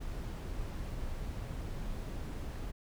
brown noise, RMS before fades -39 dBFS, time 0-2.72 s, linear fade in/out 20 ms, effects none

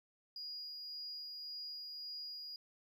triangle tone with tremolo, 4876 Hz, D#8, 36 cents flat, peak -40 dBFS, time 0.36-2.56 s, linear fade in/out 2 ms, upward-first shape sine, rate 1.8 Hz, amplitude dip 30%, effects tanh soft clip ceiling -40 dBFS

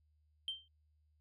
sine tone with exponential decay, 3136 Hz, G7, in tune, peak -32 dBFS, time 0.48-0.68 s, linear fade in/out 1 ms, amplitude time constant 42 ms, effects tanh soft clip ceiling -33 dBFS + added 76 Hz sine -70 dBFS peak until 1.2 s

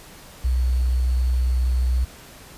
sine tone with sample-and-hold, 62.7 Hz, B1, 27 cents sharp, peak -17 dBFS, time 0.44-2.05 s, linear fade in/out 10 ms, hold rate 4410 Hz, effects pink hiss -44 dBFS RMS until 2.57 s + resampled to 32000 Hz

